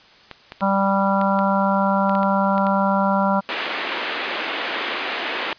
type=clicks; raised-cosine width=0.3 ms; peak=-17 dBFS; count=10; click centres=0.313 / 0.521 / 0.608 / 1.214 / 1.39 / 2.095 / 2.152 / 2.231 / 2.58 / 2.668 s
type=harmonic tone; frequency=196 Hz; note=G3; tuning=in tune; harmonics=1 / 3 / 4 / 5 / 6 / 7; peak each=-20 / -23 / -25 / -22 / -31 / -25 dBFS; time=0.61-3.41 s; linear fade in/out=20 ms
type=band-pass noise; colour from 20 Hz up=white; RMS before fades=-26 dBFS; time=3.49-5.53 s; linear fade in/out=0 ms; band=270 to 3100 Hz; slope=24 dB/octave
effects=white hiss -49 dBFS RMS until 5.58 s + resampled to 11025 Hz